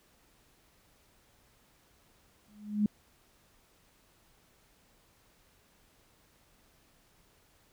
sine tone with exponential growth, 209 Hz, G#3, 11 cents sharp, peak -21 dBFS, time 2.48-2.86 s, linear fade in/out 2 ms, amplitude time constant 81 ms, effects pink hiss -66 dBFS RMS until 7.72 s

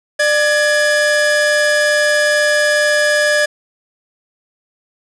45% pulse tone pair together, 596 / 1685.7 Hz, D5 / G#6, +25 / +25 cents, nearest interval octave + tritone, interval 1800 cents, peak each -14 dBFS, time 0.19-3.46 s, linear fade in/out 10 ms, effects resampled to 22050 Hz + 7-bit

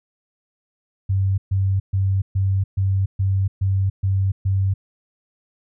sine tone bursts, 96.6 Hz, G2, 25 cents flat, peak -16 dBFS, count 9, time 1.09-4.74 s, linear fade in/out 10 ms, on 290 ms, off 130 ms, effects none

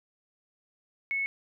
sine tone, 2200 Hz, C#7, 14 cents flat, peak -27 dBFS, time 1.11-1.26 s, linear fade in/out 0 ms, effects none

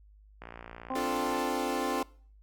click train, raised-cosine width 0.5 ms, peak -28 dBFS, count 57, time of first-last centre 0.42-1.386 s, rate 58 Hz
harmonic tone, 261.6 Hz, C4, in tune, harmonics 1 / 2 / 3 / 4, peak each -36 / -39 / -36 / -37 dBFS, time 0.9-2.03 s, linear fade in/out 2 ms
sawtooth chord, D minor, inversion none, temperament equal, 293.7 / 349.2 / 440 Hz, D4 / F4 / A4, 0 / 0 / 0 cents, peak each -32 dBFS, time 0.95-2.03 s, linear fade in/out 5 ms
effects noise-tail reverb RT60 0.5 s tail -23 dB re dry + added 51 Hz sine -54 dBFS peak until 2.42 s

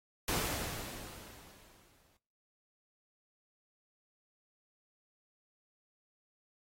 pink noise with exponential decay, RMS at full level -32 dBFS, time 0.28-2.17 s, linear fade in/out 2 ms, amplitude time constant 410 ms, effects noise-tail reverb RT60 0.8 s tail -25 dB re dry + AAC 48 kbps

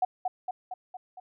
sine tone with echo, 740 Hz, F#5, in tune, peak -21 dBFS, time 0.02-0.05 s, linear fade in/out 5 ms, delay 230 ms, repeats 5, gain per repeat -4 dB, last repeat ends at 1.2 s, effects none

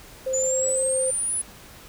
sine tone, 523.3 Hz, C5, in tune, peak -23 dBFS, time 0.26-1.11 s, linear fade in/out 10 ms
sine exponential sweep, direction up, 6930 to 10150 Hz, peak -23 dBFS, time 0.33-1.42 s, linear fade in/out 10 ms
effects pink hiss -46 dBFS RMS until 1.88 s

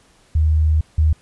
sine tone pair in turn, 77.78 / 77.78 Hz, D#2 / D#2, 0 / 0 cents, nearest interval unison, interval 0 cents, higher neither, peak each -12 / -11 dBFS, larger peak second, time 0.35-0.81 / 0.98-1.13 s, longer first, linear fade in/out 5 ms, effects pink hiss -54 dBFS RMS until 1.21 s + resampled to 24000 Hz

